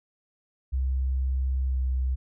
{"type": "tone with pitch glide", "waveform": "sine", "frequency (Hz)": [65.41, 64.43], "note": ["C2", "C2"], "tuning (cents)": [0, -26], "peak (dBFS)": -23, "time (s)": [0.72, 2.16], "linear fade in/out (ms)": 20, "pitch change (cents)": -26, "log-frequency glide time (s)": [1.66, 1.78], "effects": []}